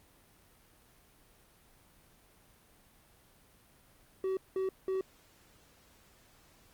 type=tone bursts; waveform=triangle; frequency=380 Hz; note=F#4; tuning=46 cents sharp; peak=-28 dBFS; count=3; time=4.24-5.01 s; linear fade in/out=2 ms; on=130 ms; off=190 ms; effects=pink hiss -63 dBFS RMS until 6.73 s + Opus 32 kbps